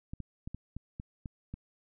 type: clicks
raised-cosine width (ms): 5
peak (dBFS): -27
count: 8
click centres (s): 0.135 / 0.203 / 0.475 / 0.546 / 0.766 / 0.999 / 1.258 / 1.54
effects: none